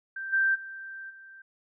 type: tone with level steps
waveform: sine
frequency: 1568 Hz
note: G6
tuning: in tune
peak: -33 / -21 / -38 / -46 dBFS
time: 0.16-1.42 s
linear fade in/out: 5 ms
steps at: 0.32 / 0.54 / 1.09 s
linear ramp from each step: 20 ms
effects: none